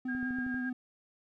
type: tone with vibrato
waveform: triangle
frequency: 252.9 Hz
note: B3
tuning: 41 cents sharp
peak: -31 dBFS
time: 0.05-0.73 s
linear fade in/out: 5 ms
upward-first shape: sine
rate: 10 Hz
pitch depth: 24 cents each way
type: tone with tremolo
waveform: sine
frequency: 1619 Hz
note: G#6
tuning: 45 cents flat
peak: -35 dBFS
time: 0.08-0.7 s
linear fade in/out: 10 ms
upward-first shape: triangle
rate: 7 Hz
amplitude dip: 45%
type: click train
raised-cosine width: 3 ms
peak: -35 dBFS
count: 6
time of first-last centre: 0.15-0.544 s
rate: 12.7 Hz
effects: none